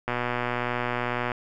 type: click train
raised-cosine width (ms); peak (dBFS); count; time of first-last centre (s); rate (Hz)
0.5; -12; 152; 0.08-1.318; 122
effects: none